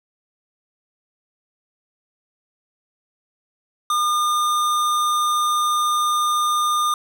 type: tone with hard clipping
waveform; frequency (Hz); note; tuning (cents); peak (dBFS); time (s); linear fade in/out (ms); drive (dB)
sine; 1211; D#6; -47; -19; 3.9-6.94; 2; 17
effects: none